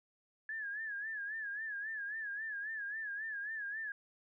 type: tone with vibrato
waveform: sine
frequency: 1700 Hz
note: G#6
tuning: 40 cents sharp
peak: -38 dBFS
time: 0.49-3.92 s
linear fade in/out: 2 ms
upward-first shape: sine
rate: 3.7 Hz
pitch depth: 100 cents each way
effects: none